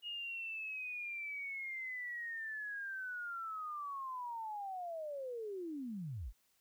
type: linear sweep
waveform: sine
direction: down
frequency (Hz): 2877 to 34.76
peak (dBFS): -40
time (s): 0.02-6.33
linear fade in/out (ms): 50
effects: white hiss -75 dBFS RMS until 6.6 s